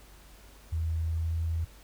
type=tone with pitch glide; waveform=sine; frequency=81.2 to 82.19 Hz; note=E2 to E2; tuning=-26 to -5 cents; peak=-27 dBFS; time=0.72-1.65 s; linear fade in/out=10 ms; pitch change=+21 cents; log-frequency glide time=0.99-1.33 s; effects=added 50 Hz sine -52 dBFS peak until 1.83 s + pink hiss -56 dBFS RMS until 1.83 s